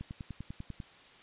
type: click train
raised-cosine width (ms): 5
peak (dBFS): -28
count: 9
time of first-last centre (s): 0.01-0.802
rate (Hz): 10.1
effects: white hiss -56 dBFS RMS until 1.22 s + resampled to 8000 Hz